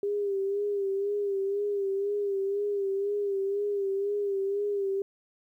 sine tone with vibrato, 400.1 Hz, G4, 35 cents sharp, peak -26 dBFS, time 0.03-5.02 s, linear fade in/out 2 ms, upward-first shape sine, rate 2 Hz, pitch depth 50 cents each way, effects 11-bit

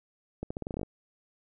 accelerating click train, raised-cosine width 2 ms, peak -21 dBFS, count 11, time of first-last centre 0.43-0.832 s, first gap 75 ms, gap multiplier 0.85, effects none

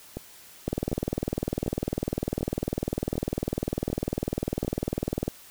two click trains, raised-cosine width 2 ms, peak -13 / -19 dBFS, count 93 / 7, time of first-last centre 0.68-5.28 / 0.17-4.648 s, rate 20 / 1.34 Hz, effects white hiss -50 dBFS RMS until 5.5 s

